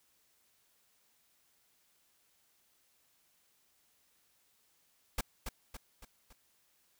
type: noise with echo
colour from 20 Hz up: pink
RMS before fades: -33 dBFS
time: 5.18-5.21 s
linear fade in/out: 5 ms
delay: 280 ms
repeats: 4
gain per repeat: -6 dB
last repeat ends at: 6.33 s
effects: white hiss -72 dBFS RMS until 6.99 s